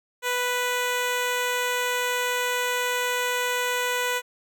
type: tone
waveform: 10% pulse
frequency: 493.9 Hz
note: B4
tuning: in tune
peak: -15 dBFS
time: 0.22-4.22 s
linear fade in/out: 50 ms
effects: none